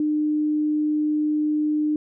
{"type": "tone", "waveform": "sine", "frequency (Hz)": 302.4, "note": "D#4", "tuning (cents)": -49, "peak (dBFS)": -19, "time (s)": [0, 1.96], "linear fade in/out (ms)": 2, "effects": []}